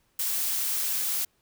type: noise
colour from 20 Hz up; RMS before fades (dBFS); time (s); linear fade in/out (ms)
blue; -28; 0.19-1.25; 5
effects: pink hiss -69 dBFS RMS until 1.41 s